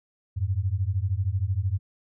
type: beating tone pair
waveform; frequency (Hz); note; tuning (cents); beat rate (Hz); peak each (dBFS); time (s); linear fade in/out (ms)
sine; 89.5 / 102.5; F2 / G#2; +43 / -22; 13; -26; 0.36-1.79; 20
effects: none